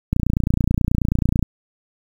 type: click train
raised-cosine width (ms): 5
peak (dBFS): -5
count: 39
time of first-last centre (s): 0.13-1.427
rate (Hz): 29.3
effects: 7-bit